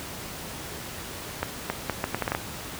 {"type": "accelerating click train", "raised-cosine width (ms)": 0.5, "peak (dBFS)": -10, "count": 9, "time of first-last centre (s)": [1.43, 2.349], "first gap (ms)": 270, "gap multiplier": 0.73, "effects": ["pink hiss -37 dBFS RMS until 2.79 s", "high-pass 60 Hz 12 dB/octave"]}